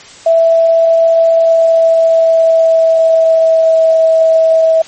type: tone with pitch glide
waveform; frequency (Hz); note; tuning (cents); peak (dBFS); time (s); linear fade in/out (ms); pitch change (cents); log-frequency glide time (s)
sine; 659.3 to 647.6; E5 to E5; 0 to -31; -5; 0.26-4.82; 5; -31; 1.22-3.89
effects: white hiss -35 dBFS RMS until 4.87 s + MP3 32 kbps